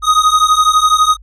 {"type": "beating tone pair", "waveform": "square", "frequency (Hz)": [1244.5, 1256.5], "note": ["D#6", "D#6"], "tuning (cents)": [0, 17], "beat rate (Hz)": 12, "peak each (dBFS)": -12, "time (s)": [0.02, 1.17], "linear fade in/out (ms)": 50, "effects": ["added 50 Hz sine -36 dBFS peak until 1.22 s", "low-pass 8000 Hz 12 dB/octave"]}